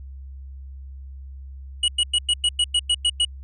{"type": "tone bursts", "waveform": "square", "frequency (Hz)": 2915, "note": "F#7", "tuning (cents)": -26, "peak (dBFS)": -17, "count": 10, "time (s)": [1.83, 3.25], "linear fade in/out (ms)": 5, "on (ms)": 52, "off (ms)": 100, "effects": ["added 67 Hz sine -35 dBFS peak until 3.43 s", "resampled to 24000 Hz"]}